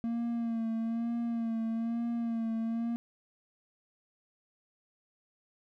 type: tone with vibrato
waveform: triangle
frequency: 230 Hz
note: A#3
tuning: 23 cents flat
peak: -28 dBFS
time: 0.04-2.96 s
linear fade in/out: 0 ms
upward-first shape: sine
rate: 1.1 Hz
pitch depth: 37 cents each way
effects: none